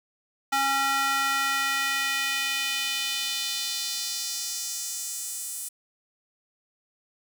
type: tone with high-pass filter sweep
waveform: square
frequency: 273.6 Hz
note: C#4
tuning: 23 cents flat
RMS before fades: -28 dBFS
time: 0.52-5.69 s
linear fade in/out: 10 ms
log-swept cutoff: 1000 to 9200 Hz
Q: 1.7
effects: 9-bit